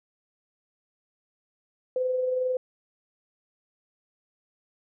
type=tone with amplitude modulation; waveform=sine; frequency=509 Hz; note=C5; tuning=48 cents flat; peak=-22 dBFS; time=1.96-2.57 s; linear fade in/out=2 ms; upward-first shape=sine; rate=22.3 Hz; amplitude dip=35%; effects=none